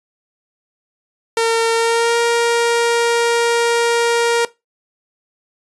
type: tone with pitch glide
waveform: sawtooth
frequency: 456.7 to 469 Hz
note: A#4 to A#4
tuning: -36 to +11 cents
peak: -9 dBFS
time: 1.37-4.45 s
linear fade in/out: 2 ms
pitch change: +47 cents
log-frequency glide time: 1.73-2.18 s
effects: noise-tail reverb RT60 0.2 s tail -19 dB re dry + resampled to 24000 Hz